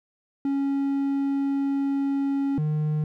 triangle tone pair in turn, 276.9 / 152.47 Hz, C#4 / D#3, -2 / -35 cents, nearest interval minor seventh, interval 1033 cents, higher first, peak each -20 dBFS, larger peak neither, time 0.45-2.58 / 2.58-3.04 s, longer first, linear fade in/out 2 ms, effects none

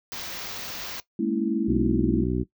white band-stop noise, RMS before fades -35 dBFS, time 0.12-1 s, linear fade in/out 0 ms, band 6400 to 16000 Hz, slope 48 dB/octave
sine chord, A# half-diminished seventh, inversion third, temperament equal with one note detuned, 207.7 / 228.8 / 277.2 / 329.6 Hz, G#3 / A#3 / C#4 / E4, 0 / -32 / 0 / 0 cents, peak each -28 / -27 / -30 / -26 dBFS, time 1.19-2.24 s, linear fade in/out 5 ms
harmonic tone, 61.8 Hz, B1, 2 cents sharp, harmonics 1 / 2 / 3 / 4 / 5 / 6, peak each -30 / -30 / -30 / -30 / -30 / -30 dBFS, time 1.67-2.44 s, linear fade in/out 20 ms
effects noise-tail reverb RT60 0.1 s tail -17 dB re dry

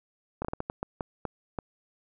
slowing click train, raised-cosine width 1 ms, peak -17 dBFS, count 10, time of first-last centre 0.42-1.588 s, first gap 27 ms, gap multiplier 1.37, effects none

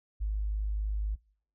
sine tone, 51.91 Hz, G#1, in tune, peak -28 dBFS, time 0.2-1.16 s, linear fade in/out 20 ms, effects noise-tail reverb RT60 0.6 s tail -26 dB re dry

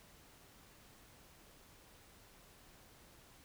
silence, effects pink hiss -62 dBFS RMS until 3.44 s

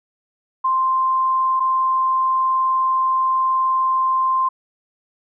sine tone pair in turn, 1046.5 / 1046.5 Hz, C6 / C6, 0 / 0 cents, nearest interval unison, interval 0 cents, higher neither, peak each -15 dBFS, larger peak neither, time 0.64-1.6 / 1.6-4.49 s, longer second, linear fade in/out 10 ms, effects none

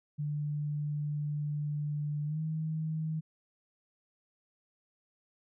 sine tone with pitch glide, 148 to 157.71 Hz, D3 to D#3, +14 to +24 cents, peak -31 dBFS, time 0.18-3.21 s, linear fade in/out 20 ms, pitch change +110 cents, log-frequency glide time 2.25-2.4 s, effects none

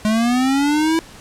square linear sweep, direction up, 210.9 to 330 Hz, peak -15 dBFS, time 0.05-0.99 s, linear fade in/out 0 ms, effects pink hiss -41 dBFS RMS until 1.2 s + low-pass 10000 Hz 12 dB/octave

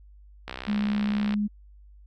click train, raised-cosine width 0.3 ms, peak -18 dBFS, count 56, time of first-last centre 0.48-1.339 s, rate 64 Hz
sine tone, 207.7 Hz, G#3, in tune, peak -23 dBFS, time 0.67-1.48 s, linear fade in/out 20 ms
effects added 50 Hz sine -48 dBFS peak until 2.06 s

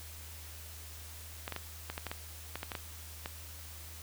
clicks, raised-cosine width 0.3 ms, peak -21 dBFS, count 12, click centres 1.479 / 1.523 / 1.563 / 1.9 / 1.979 / 2.067 / 2.115 / 2.556 / 2.631 / 2.718 / 2.752 / 3.259 s, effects added 79 Hz sine -48 dBFS peak until 4.02 s + white hiss -50 dBFS RMS until 4.02 s

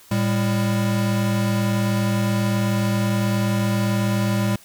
square tone pair together, 111.9 / 199.38 Hz, A2 / G3, +30 / +30 cents, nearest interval minor seventh, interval 1000 cents, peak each -22 dBFS, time 0.11-4.56 s, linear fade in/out 5 ms, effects white hiss -49 dBFS RMS until 4.64 s

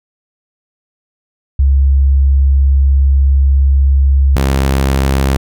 sine / sawtooth tone pair in turn, 68.3 / 67.44 Hz, C#2 / C#2, -25 / -47 cents, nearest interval unison, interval 22 cents, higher first, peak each -6 dBFS, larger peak neither, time 1.59-4.36 / 4.36-5.37 s, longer first, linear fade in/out 5 ms, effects none

